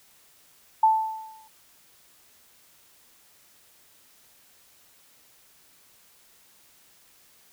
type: tone with exponential decay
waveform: sine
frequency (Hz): 880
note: A5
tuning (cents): 0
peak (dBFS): -13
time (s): 0.83-1.48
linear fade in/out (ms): 5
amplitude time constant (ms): 140
effects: white hiss -58 dBFS RMS until 7.52 s